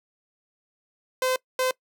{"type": "tone bursts at uneven times", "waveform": "sawtooth", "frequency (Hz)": 514, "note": "C5", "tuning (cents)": -31, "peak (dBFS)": -18, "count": 2, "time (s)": [[1.22, 1.36], [1.59, 1.71]], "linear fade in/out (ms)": 2, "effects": ["noise-tail reverb RT60 0.1 s tail -22 dB re dry"]}